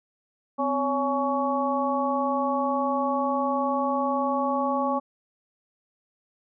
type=harmonic tone with a mistuned harmonic; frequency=280.1 Hz; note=C#4; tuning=18 cents sharp; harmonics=1 / 2 / 3 / 4; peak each=-28 / -28 / -28 / -28 dBFS; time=0.58-5 s; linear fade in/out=20 ms; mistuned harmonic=1; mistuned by=-140 cents; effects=none